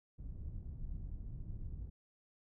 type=low-pass noise; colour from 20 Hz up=pink; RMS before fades=-44 dBFS; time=0.18-1.9 s; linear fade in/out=10 ms; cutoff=110 Hz; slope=12 dB/octave; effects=none